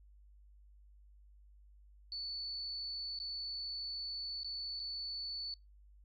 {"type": "tone with dropouts", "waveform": "sine", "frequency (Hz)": 4467, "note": "C#8", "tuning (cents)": 12, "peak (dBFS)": -39, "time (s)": [2.12, 5.54], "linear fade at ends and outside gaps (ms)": 1, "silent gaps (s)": [[3.189, 3.2], [4.433, 4.445], [4.795, 4.799]], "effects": ["noise-tail reverb RT60 0.2 s tail -25 dB re dry", "added 50 Hz sine -58 dBFS peak until 6.04 s"]}